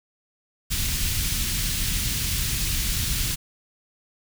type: band-stop noise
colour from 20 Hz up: pink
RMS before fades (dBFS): -25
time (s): 0.7-3.36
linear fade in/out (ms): 20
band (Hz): 140 to 2800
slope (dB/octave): 12
effects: none